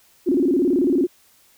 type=tone with vibrato; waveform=sine; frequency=311.1 Hz; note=D#4; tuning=in tune; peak=-15 dBFS; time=0.26-1.07 s; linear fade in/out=20 ms; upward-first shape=square; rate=18 Hz; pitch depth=240 cents each way; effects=white hiss -56 dBFS RMS until 1.57 s

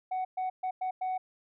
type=tone bursts at uneven times; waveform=sine; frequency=745 Hz; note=F#5; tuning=12 cents sharp; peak=-27 dBFS; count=5; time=0.11-0.25 / 0.37-0.5 / 0.63-0.71 / 0.81-0.91 / 1.01-1.18 s; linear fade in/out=10 ms; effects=tanh soft clip ceiling -28 dBFS

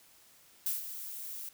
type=noise with ADSR envelope; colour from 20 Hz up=violet; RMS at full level=-31 dBFS; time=0.66-1.49 s; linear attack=4 ms; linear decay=150 ms; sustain=-11 dB; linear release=3 ms; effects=white hiss -61 dBFS RMS until 1.53 s

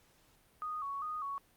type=tone with vibrato; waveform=sine; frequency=1174.7 Hz; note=D6; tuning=in tune; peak=-36 dBFS; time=0.62-1.38 s; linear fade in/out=0 ms; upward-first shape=square; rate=2.5 Hz; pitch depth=91 cents each way; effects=pink hiss -67 dBFS RMS until 1.56 s + Opus 48 kbps

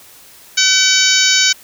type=harmonic tone with a mistuned harmonic; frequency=760 Hz; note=F#5; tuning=46 cents sharp; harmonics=2 / 3 / 4 / 5 / 6 / 7 / 8 / 9; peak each=-18 / -18 / -18 / -18 / -18 / -18 / -18 / -18 dBFS; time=0.57-1.53 s; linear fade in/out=10 ms; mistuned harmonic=7; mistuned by=+25 cents; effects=white hiss -42 dBFS RMS until 1.63 s

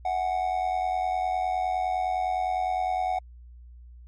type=tone with amplitude modulation; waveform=triangle; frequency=740 Hz; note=F#5; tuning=in tune; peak=-19 dBFS; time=0.05-3.19 s; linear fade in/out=5 ms; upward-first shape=sine; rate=89.8 Hz; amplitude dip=70%; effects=added 60 Hz sine -44 dBFS peak until 4.07 s + MP3 48 kbps

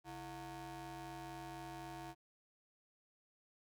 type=ring-modulated tone; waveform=25% pulse; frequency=193.2 Hz; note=G3; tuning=25 cents flat; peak=-40 dBFS; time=0.04-2.15 s; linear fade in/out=50 ms; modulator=525 Hz; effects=none

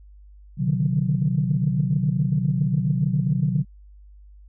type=tone cluster; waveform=sine; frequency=128.6 / 145.7 / 153 / 183.8 Hz; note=C3 / D3 / D#3 / F#3; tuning=-30 / -13 / -29 / -11 cents; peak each=-24 dBFS; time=0.57-3.65 s; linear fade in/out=50 ms; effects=tanh soft clip ceiling -9 dBFS + added 50 Hz sine -44 dBFS peak until 4.48 s

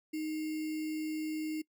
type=tone with sample-and-hold; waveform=sine; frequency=311.1 Hz; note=D#4; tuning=in tune; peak=-33 dBFS; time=0.13-1.62 s; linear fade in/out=10 ms; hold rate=2450 Hz; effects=noise-tail reverb RT60 0.1 s tail -22 dB re dry

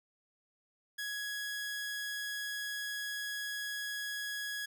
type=tone; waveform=sawtooth; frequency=1669 Hz; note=G#6; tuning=8 cents sharp; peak=-33 dBFS; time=0.98-4.66 s; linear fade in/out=10 ms; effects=none

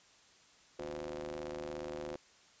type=ring-modulated tone; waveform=sawtooth; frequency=77.3 Hz; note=D#2; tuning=11 cents flat; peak=-33 dBFS; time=0.79-2.16 s; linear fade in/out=0 ms; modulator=437 Hz; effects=white hiss -63 dBFS RMS until 2.6 s + resampled to 16000 Hz

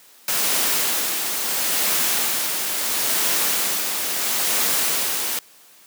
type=noise with tremolo; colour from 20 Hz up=white; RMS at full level=-20 dBFS; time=0.28-5.39 s; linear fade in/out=2 ms; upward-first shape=sine; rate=0.74 Hz; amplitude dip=40%; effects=white hiss -50 dBFS RMS until 5.86 s + high-pass 200 Hz 12 dB/octave

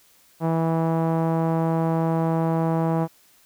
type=tone with low-pass filter; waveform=sawtooth; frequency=163.4 Hz; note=E3; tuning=15 cents flat; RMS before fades=-22 dBFS; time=0.4-3.08 s; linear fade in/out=50 ms; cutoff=880 Hz; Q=1.8; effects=white hiss -57 dBFS RMS until 3.45 s

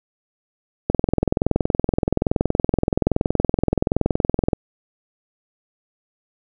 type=click train; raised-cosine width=2 ms; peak=-3 dBFS; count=78; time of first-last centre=0.9-4.532 s; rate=21.2 Hz; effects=none

